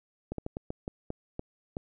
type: slowing click train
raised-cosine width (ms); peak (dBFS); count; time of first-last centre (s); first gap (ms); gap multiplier
2; -21; 9; 0.32-1.769; 63; 1.29
effects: none